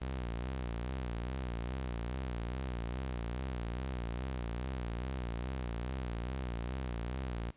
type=tone with vibrato; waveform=sawtooth; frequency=61.5 Hz; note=B1; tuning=7 cents flat; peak=-32 dBFS; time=0.01-7.51 s; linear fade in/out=10 ms; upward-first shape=sine; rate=2.4 Hz; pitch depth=130 cents each way; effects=pink hiss -66 dBFS RMS until 7.56 s + resampled to 8000 Hz